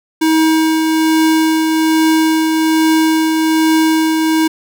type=tone with tremolo; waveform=square; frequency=318.4 Hz; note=D#4; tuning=40 cents sharp; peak=-9 dBFS; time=0.21-4.48 s; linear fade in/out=10 ms; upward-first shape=triangle; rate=1.2 Hz; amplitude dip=35%; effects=none